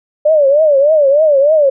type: tone with vibrato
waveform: sine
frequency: 586 Hz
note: D5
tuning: 4 cents flat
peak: -6 dBFS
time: 0.25-1.7 s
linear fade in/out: 10 ms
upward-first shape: triangle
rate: 3.3 Hz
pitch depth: 170 cents each way
effects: none